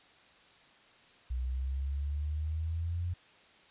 sine exponential sweep, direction up, 61.3 to 89 Hz, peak -31 dBFS, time 1.3-3.14 s, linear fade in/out 10 ms, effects white hiss -60 dBFS RMS until 3.7 s + resampled to 8000 Hz

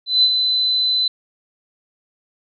sine tone with ADSR envelope, 4023 Hz, B7, 31 cents sharp, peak -9 dBFS, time 0.06-1.08 s, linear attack 170 ms, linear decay 56 ms, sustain -6 dB, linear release 4 ms, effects none

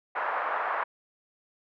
pink band-pass noise, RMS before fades -30 dBFS, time 0.15-0.84 s, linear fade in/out 10 ms, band 680 to 1600 Hz, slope 24 dB/octave, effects none

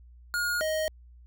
square tone pair in turn, 1432 / 625.8 Hz, F6 / D#5, +43 / +10 cents, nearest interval octave + major second, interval 1433 cents, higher first, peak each -27 / -27 dBFS, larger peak neither, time 0.34-0.61 / 0.61-0.88 s, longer neither, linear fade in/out 0 ms, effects added 60 Hz sine -49 dBFS peak until 1.26 s

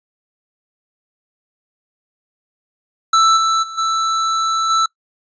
square tone with level steps, 1323 Hz, E6, 6 cents sharp, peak -10 / -14 / -28 / -16 / -13 dBFS, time 3.13-4.86 s, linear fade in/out 5 ms, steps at 3.36 / 3.62 / 3.77 / 4.69 s, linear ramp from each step 20 ms, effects noise-tail reverb RT60 0.1 s tail -23 dB re dry + resampled to 16000 Hz

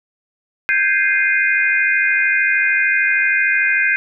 sine chord, Ab major seventh, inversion third, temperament equal with one note detuned, 1568 / 1661.2 / 2093 / 2466 Hz, G6 / Ab6 / C7 / Eb7, 0 / 0 / 0 / -16 cents, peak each -17 / -22 / -18 / -19 dBFS, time 0.69-3.96 s, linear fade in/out 0 ms, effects none

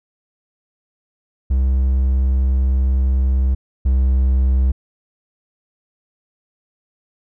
triangle tone pair in turn, 65.41 / 65 Hz, C2 / C2, 0 / -11 cents, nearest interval unison, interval 11 cents, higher first, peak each -11 / -10 dBFS, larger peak second, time 1.5-3.55 / 3.85-4.72 s, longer first, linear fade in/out 10 ms, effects none

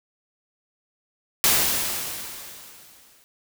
white noise with exponential decay, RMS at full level -17 dBFS, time 1.44-3.24 s, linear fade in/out 0 ms, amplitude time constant 390 ms, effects none

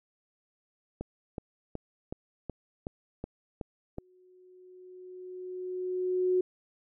click train, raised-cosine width 2 ms, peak -22 dBFS, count 9, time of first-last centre 1.01-3.984 s, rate 2.69 Hz
sine tone with exponential growth, 366.5 Hz, F#4, 16 cents flat, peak -22 dBFS, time 3.97-6.41 s, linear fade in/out 5 ms, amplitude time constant 530 ms
effects none

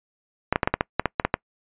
clicks, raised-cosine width 0.5 ms, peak -4 dBFS, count 11, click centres 0.526 / 0.559 / 0.632 / 0.675 / 0.74 / 0.809 / 0.996 / 1.057 / 1.198 / 1.25 / 1.341 s, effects noise-tail reverb RT60 0.1 s tail -26 dB re dry + resampled to 8000 Hz

